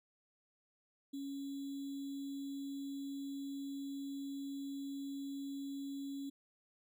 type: tone with sample-and-hold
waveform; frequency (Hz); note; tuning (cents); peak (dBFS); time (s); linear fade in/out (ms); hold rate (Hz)
sine; 277.2; C#4; 0; -40; 1.13-6.3; 10; 3675
effects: none